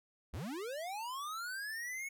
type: linear sweep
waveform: square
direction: up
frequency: 52.3 to 2217 Hz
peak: -40 dBFS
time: 0.33-2.09 s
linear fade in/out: 10 ms
effects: none